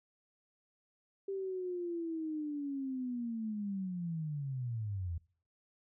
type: linear sweep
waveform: sine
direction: down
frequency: 393.9 to 80.4 Hz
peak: -35 dBFS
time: 1.28-5.18 s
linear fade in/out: 5 ms
effects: noise-tail reverb RT60 0.5 s tail -23 dB re dry